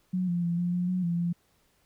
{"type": "tone with pitch steps", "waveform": "sine", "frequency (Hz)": [183.2, 173.9, 171.1, 175.7, 177.9, 182.9, 171.1, 172.4], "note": ["F#3", "F3", "F3", "F3", "F3", "F#3", "F3", "F3"], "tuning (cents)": [-17, -7, -35, 11, 32, -20, -35, -22], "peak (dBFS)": -25, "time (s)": [0.13, 1.33], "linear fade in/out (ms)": 10, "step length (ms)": 150, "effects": ["pink hiss -68 dBFS RMS until 1.85 s"]}